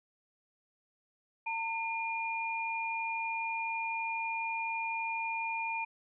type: tone pair together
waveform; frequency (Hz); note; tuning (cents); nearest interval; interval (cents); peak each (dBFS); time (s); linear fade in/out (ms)
sine; 906 / 2419; A#5 / D#7; -50 / -49; octave + perfect fourth; 1701; -35 / -35; 1.46-5.85; 10
effects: none